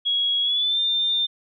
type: tone with pitch glide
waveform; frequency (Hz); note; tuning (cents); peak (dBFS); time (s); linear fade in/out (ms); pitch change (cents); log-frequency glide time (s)
sine; 3322 to 3602; G#7 to A7; 0 to +40; -19; 0.05-1.27; 20; +140; 0.42-0.8
effects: none